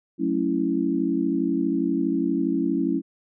sine chord, F# minor seventh, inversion none, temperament equal, 185 / 220 / 277.2 / 329.6 Hz, F#3 / A3 / C#4 / E4, 0 / 0 / 0 / 0 cents, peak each -29 / -29 / -24 / -25 dBFS, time 0.18-3.02 s, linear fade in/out 50 ms, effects none

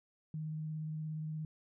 sine tone with vibrato, 155.56 Hz, D#3, in tune, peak -37 dBFS, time 0.34-1.45 s, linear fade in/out 2 ms, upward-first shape sine, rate 17 Hz, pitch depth 15 cents each way, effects none

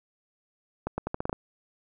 accelerating click train, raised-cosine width 1 ms, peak -15 dBFS, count 8, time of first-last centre 0.87-1.329 s, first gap 110 ms, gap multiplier 0.82, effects none

